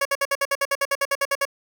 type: tone bursts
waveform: 15% pulse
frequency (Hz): 557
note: C#5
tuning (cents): +8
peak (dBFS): -13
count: 15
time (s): 0.01-1.453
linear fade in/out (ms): 5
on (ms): 43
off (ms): 57
effects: none